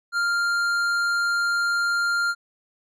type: tone with tanh clipping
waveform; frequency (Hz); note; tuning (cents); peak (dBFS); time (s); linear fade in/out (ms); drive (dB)
triangle; 1396.9; F6; 0; -22; 0.12-2.35; 50; 15
effects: none